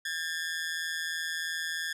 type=ring-modulated tone; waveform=sawtooth; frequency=1698 Hz; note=G#6; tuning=38 cents sharp; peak=-25 dBFS; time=0.05-1.93 s; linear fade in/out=5 ms; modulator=81.5 Hz; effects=low-pass 11000 Hz 12 dB/octave